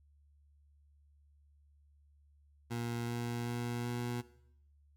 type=tone with pitch steps; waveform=20% pulse; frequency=118.2 / 119.02 / 119.85 / 120.68 Hz; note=A#2 / A#2 / A#2 / B2; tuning=+24 / +36 / +48 / -40 cents; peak=-31 dBFS; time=2.7-4.22 s; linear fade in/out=20 ms; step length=380 ms; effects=noise-tail reverb RT60 0.7 s tail -17 dB re dry + added 72 Hz sine -63 dBFS peak until 4.96 s